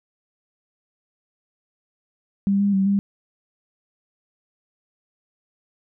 sine tone with pitch steps, 198.2 / 201.4 / 193.3 / 199.6 Hz, G3 / G3 / G3 / G3, +19 / +47 / -24 / +32 cents, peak -16 dBFS, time 2.47-2.99 s, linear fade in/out 0 ms, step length 130 ms, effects none

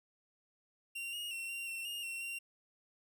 45% pulse tone with pitch steps, 2760 / 2862 / 2718 / 2761 / 2709 / 2838 / 2721 / 2758 Hz, F7 / F7 / F7 / F7 / E7 / F7 / F7 / F7, -21 / +42 / -48 / -20 / +47 / +27 / -46 / -22 cents, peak -39 dBFS, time 0.95-2.39 s, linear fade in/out 10 ms, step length 180 ms, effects none

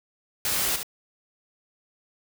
white noise with echo, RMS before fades -26 dBFS, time 0.45-0.76 s, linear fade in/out 2 ms, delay 71 ms, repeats 1, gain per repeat -7 dB, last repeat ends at 0.831 s, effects none

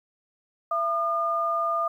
sine tone pair together, 671 / 1212.6 Hz, E5 / D#6, +31 / -45 cents, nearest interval minor seventh, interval 1024 cents, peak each -28 / -24 dBFS, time 0.71-1.88 s, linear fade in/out 5 ms, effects 10-bit

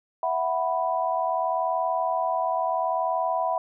sine chord, E suspended second, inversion none, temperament equal, 659.3 / 740 / 987.8 Hz, E5 / F#5 / B5, 0 / 0 / 0 cents, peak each -27 dBFS, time 0.23-3.58 s, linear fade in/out 2 ms, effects none

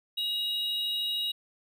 triangle tone pair together, 2867 / 3820 Hz, F7 / A#7, +45 / +42 cents, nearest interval perfect fourth, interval 497 cents, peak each -32 / -28 dBFS, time 0.17-1.32 s, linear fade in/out 10 ms, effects none

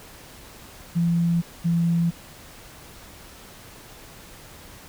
sine tone pair in turn, 170 / 169.16 Hz, F3 / E3, -46 / +45 cents, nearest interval unison, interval 9 cents, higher first, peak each -18 / -18 dBFS, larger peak neither, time 0.95-1.42 / 1.64-2.11 s, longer neither, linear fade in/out 20 ms, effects pink hiss -45 dBFS RMS until 4.88 s

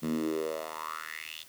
10% pulse tone with high-pass filter sweep, 78.8 Hz, D#2, 23 cents sharp, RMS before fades -35 dBFS, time 0.02-1.44 s, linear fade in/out 20 ms, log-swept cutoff 190 to 3500 Hz, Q 5, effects white hiss -55 dBFS RMS until 1.48 s

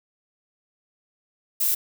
violet noise, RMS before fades -22 dBFS, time 1.6-1.75 s, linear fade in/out 10 ms, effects none

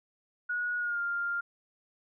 sine tone with pitch glide, 1455 to 1399 Hz, F#6 to F6, -29 to +3 cents, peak -29 dBFS, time 0.49-1.41 s, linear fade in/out 10 ms, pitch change -68 cents, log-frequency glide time 0.78-1.01 s, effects none

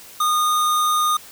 square tone, 1227 Hz, D#6, 25 cents flat, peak -17 dBFS, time 0.2-1.17 s, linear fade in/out 5 ms, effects white hiss -42 dBFS RMS until 1.31 s

